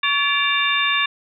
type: tone cluster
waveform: sine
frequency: 1128 / 1724 / 2338 / 2779 / 3614 Hz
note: C#6 / A6 / D7 / F7 / A7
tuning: +30 / -36 / -8 / -9 / +46 cents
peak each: -23 dBFS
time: 0.03-1.06 s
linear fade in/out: 5 ms
effects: none